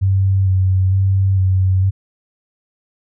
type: tone with vibrato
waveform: sine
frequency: 95.2 Hz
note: F#2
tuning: 50 cents sharp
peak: -11 dBFS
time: 0.01-1.91 s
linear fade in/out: 20 ms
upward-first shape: square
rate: 1.1 Hz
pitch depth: 22 cents each way
effects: none